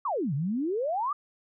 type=exponential two-way sweep; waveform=sine; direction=down then up; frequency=1235 to 130.81 to 1235 Hz; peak=-26 dBFS; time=0.05-1.13 s; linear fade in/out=5 ms; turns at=0.34 s; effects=none